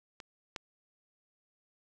clicks, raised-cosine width 0.2 ms, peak -28 / -20 dBFS, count 2, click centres 0.202 / 0.562 s, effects none

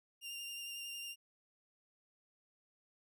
sawtooth tone with vibrato, 2794 Hz, F7, in tune, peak -40 dBFS, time 0.21-1.16 s, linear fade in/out 50 ms, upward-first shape sine, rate 11 Hz, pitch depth 16 cents each way, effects none

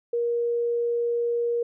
sine tone, 472.8 Hz, A#4, 24 cents sharp, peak -22 dBFS, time 0.13-1.63 s, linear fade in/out 5 ms, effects none

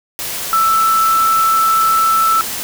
sine tone in noise, 1322 Hz, E6, 5 cents sharp, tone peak -10 dBFS, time 0.53-2.41 s, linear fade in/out 0 ms, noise white, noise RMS -23 dBFS, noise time 0.19-2.63 s, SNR +10 dB, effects none

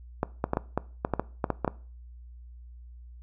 clicks, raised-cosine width 1 ms, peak -11 dBFS, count 12, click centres 0.231 / 0.441 / 0.534 / 0.571 / 0.776 / 1.049 / 1.137 / 1.196 / 1.442 / 1.503 / 1.647 / 1.678 s, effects noise-tail reverb RT60 0.4 s tail -20 dB re dry + added 60 Hz sine -44 dBFS peak until 3.22 s

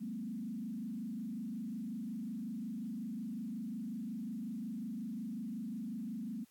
sine tone with frequency modulation, 223.6 Hz, A3, 28 cents sharp, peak -38 dBFS, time 0-6.45 s, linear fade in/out 20 ms, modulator 25.5 Hz, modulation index 1.3, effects white hiss -70 dBFS RMS until 6.5 s + AAC 64 kbps

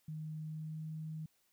sine tone with pitch glide, 155.56 to 157.1 Hz, D#3 to D#3, 0 to +17 cents, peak -40 dBFS, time 0.08-1.26 s, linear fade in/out 5 ms, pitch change +17 cents, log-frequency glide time 0.45-0.86 s, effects white hiss -75 dBFS RMS until 1.52 s

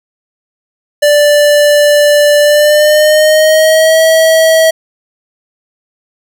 square tone with pitch glide, 587.3 to 644.2 Hz, D5 to E5, 0 to -40 cents, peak -5 dBFS, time 1.02-4.71 s, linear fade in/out 10 ms, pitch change +160 cents, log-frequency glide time 2.4-4.01 s, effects none

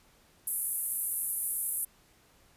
pink band-pass noise, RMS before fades -33 dBFS, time 0.47-1.85 s, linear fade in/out 5 ms, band 9800 to 13000 Hz, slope 48 dB/octave, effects pink hiss -63 dBFS RMS until 2.56 s + resampled to 32000 Hz

